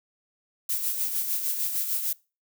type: noise with tremolo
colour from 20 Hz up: violet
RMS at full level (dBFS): -26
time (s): 0.69-2.13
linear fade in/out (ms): 5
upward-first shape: sine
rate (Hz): 6.6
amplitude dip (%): 50
effects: noise-tail reverb RT60 0.3 s tail -23 dB re dry